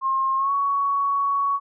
sine tone with pitch glide, 1068 to 1118.5 Hz, C6 to C#6, +35 to +15 cents, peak -19 dBFS, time 0.01-1.6 s, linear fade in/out 50 ms, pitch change +80 cents, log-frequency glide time 0.37-0.52 s, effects none

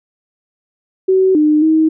sine tone with pitch steps, 377.9 / 303.4 / 316.4 Hz, F#4 / D#4 / D#4, +37 / -44 / +29 cents, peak -8 dBFS, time 1.08-1.89 s, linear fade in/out 10 ms, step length 270 ms, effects none

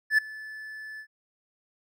triangle tone with ADSR envelope, 1740 Hz, A6, 20 cents flat, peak -14 dBFS, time 0.1-1.07 s, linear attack 81 ms, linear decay 8 ms, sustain -22 dB, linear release 77 ms, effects none

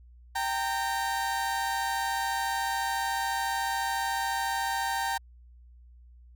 30% pulse tone pair together, 784 / 918 Hz, G5 / A#5, 0 / -27 cents, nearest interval minor third, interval 273 cents, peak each -28 dBFS, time 0.35-5.18 s, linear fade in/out 10 ms, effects added 60 Hz sine -50 dBFS peak until 6.35 s

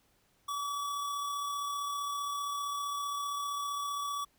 square tone with amplitude modulation, 1143 Hz, D6, 47 cents flat, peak -33 dBFS, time 0.48-4.25 s, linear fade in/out 10 ms, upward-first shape sine, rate 35.3 Hz, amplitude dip 25%, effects pink hiss -70 dBFS RMS until 4.38 s

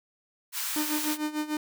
white high-pass noise, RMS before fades -32 dBFS, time 0.52-1.18 s, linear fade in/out 50 ms, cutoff 940 Hz, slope 24 dB/octave
45% pulse tone with tremolo, 303.3 Hz, D#4, 44 cents flat, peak -26 dBFS, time 0.76-1.57 s, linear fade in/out 2 ms, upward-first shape sine, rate 6.7 Hz, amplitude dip 80%
effects none

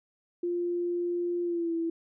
sine tone with pitch glide, 349.2 to 331.7 Hz, F4 to E4, 0 to +11 cents, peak -27 dBFS, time 0.43-1.9 s, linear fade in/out 5 ms, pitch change -89 cents, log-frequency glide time 1.43-1.74 s, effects none

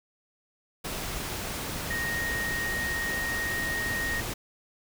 sine tone in noise, 1864.7 Hz, A#6, in tune, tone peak -29 dBFS, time 1.9-4.21 s, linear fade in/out 10 ms, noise pink, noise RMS -34 dBFS, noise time 0.84-4.34 s, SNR +2 dB, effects none

